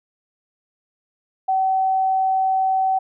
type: tone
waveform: sine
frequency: 762 Hz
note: G5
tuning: 49 cents flat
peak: -16 dBFS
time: 1.48-2.99 s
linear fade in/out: 10 ms
effects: none